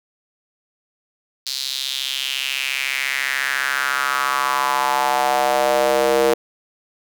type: tone with high-pass filter sweep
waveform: square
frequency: 67.1 Hz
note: C2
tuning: 44 cents sharp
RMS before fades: -20 dBFS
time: 1.46-6.34 s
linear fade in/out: 5 ms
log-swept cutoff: 4400 to 460 Hz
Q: 3.8
effects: none